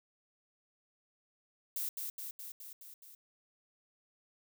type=noise with echo; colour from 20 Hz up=violet; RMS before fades=-37 dBFS; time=1.76-1.89 s; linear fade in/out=2 ms; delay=210 ms; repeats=6; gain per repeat=-3 dB; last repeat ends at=3.15 s; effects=none